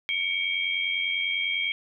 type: tone cluster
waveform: sine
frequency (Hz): 2220 / 2310 / 3219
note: C#7 / D7 / G7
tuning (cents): +2 / -29 / +45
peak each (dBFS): -29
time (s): 0.09-1.72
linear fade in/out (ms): 0
effects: none